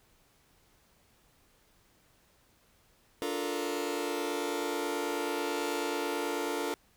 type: chord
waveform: sawtooth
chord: Bb major seventh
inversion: first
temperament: just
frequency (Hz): 291.4 / 349.6 / 437 / 466.2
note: D4 / F4 / A4 / Bb4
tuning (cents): -13 / +2 / -12 / 0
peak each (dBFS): -33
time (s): 3.22-6.74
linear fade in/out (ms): 0
effects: pink hiss -66 dBFS RMS until 6.96 s